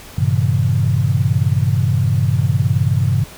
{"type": "chord", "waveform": "sine", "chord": "G diminished seventh", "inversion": "none", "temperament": "equal with one note detuned", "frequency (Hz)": [98, 116.54, 135.9, 164.81], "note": ["G2", "Bb2", "Db3", "Fb3"], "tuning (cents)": [0, 0, -34, 0], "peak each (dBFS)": [-17, -18, -17, -23], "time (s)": [0.18, 3.24], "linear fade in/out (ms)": 5, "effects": ["pink hiss -38 dBFS RMS until 3.37 s"]}